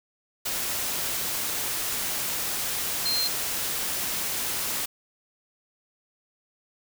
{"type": "tone in noise", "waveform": "sine", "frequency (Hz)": 4167, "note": "C8", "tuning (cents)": -8, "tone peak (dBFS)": -24, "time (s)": [3.05, 3.28], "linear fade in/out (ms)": 10, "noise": "white", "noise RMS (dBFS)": -29, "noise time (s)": [0.45, 4.86], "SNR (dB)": 2, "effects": []}